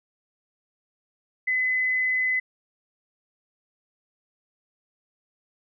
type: tone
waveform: sine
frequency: 2021 Hz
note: B6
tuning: 39 cents sharp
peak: -21 dBFS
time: 1.47-2.4 s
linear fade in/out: 10 ms
effects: none